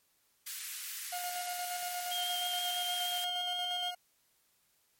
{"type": "high-pass noise", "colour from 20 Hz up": "white", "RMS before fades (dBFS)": -41, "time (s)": [0.46, 3.25], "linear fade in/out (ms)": 10, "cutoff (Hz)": 1500, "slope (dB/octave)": 24}
{"type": "tone with tremolo", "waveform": "40% pulse", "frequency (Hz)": 716, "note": "F5", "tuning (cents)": 43, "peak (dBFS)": -35, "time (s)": [1.12, 3.95], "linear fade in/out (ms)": 10, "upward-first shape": "square", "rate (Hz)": 8.5, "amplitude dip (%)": 35}
{"type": "tone with vibrato", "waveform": "sine", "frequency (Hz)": 3194, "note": "G7", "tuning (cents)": 32, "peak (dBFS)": -34, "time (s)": [2.11, 3.91], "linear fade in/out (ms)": 10, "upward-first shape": "sine", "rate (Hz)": 6.3, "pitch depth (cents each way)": 20}
{"effects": ["white hiss -72 dBFS RMS until 4.99 s", "MP3 64 kbps"]}